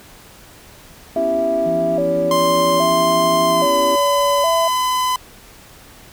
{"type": "tone with vibrato", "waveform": "sine", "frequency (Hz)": 614, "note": "D#5", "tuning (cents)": -23, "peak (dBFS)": -16, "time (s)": [1.16, 4.68], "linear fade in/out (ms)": 5, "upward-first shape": "square", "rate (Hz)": 0.61, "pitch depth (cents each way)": 130}
{"type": "chord", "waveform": "triangle", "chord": "C# half-diminished seventh", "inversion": "third", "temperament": "equal", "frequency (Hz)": [246.9, 277.2, 329.6, 392], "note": ["B3", "C#4", "E4", "G4"], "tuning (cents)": [0, 0, 0, 0], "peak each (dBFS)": [-28, -25, -24, -25], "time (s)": [1.16, 3.96], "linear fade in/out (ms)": 2}
{"type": "tone with tremolo", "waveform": "sine", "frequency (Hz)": 170.2, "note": "F3", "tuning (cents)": -44, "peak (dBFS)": -25, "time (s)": [1.65, 3.66], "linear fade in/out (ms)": 20, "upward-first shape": "triangle", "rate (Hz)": 12, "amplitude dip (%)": 30}
{"type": "tone with pitch glide", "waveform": "45% pulse", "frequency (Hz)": [1046.5, 1010.9], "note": ["C6", "B5"], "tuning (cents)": [0, 40], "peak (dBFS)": -16, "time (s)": [2.31, 5.16], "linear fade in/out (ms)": 2, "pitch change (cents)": -60, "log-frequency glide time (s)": [3.46, 3.73]}
{"effects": ["pink hiss -43 dBFS RMS until 6.12 s"]}